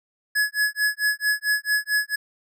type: tone with tremolo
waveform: square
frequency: 1694 Hz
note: G#6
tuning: 34 cents sharp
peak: -18 dBFS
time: 0.35-2.16 s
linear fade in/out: 10 ms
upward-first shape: sine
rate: 4.5 Hz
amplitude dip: 100%
effects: none